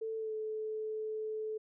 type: tone with pitch glide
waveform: sine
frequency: 444.1 to 434 Hz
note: A4 to A4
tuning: +16 to -24 cents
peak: -35 dBFS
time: 0.01-1.58 s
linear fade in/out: 10 ms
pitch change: -40 cents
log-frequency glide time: 0.17-0.33 s
effects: none